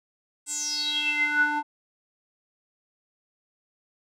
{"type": "tone with band-pass filter sweep", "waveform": "square", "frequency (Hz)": 296.7, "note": "D4", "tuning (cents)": 18, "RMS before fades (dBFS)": -26, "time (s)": [0.46, 1.63], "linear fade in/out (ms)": 50, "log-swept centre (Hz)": [8300, 990], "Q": 9.9, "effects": []}